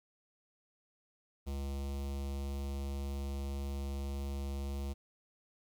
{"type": "tone with notch filter", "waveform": "square", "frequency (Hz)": 69.3, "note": "C#2", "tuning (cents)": 0, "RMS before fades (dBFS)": -38, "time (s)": [1.46, 4.94], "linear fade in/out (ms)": 20, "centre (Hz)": 1600, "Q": 0.94, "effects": ["12-bit"]}